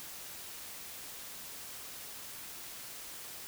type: silence
effects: white hiss -46 dBFS RMS until 3.47 s